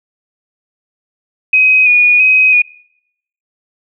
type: tone with vibrato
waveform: sine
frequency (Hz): 2489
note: D#7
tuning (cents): 0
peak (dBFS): -5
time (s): 1.53-2.62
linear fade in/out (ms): 5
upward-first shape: square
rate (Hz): 1.5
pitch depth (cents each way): 25
effects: noise-tail reverb RT60 0.8 s tail -26 dB re dry